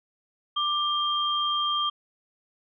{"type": "tone pair together", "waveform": "sine", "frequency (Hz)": [1183, 3194], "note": ["D6", "G7"], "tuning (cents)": [12, 32], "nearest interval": "octave + perfect fourth", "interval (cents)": 1720, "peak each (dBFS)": -26, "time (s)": [0.56, 1.9], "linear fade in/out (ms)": 10, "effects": []}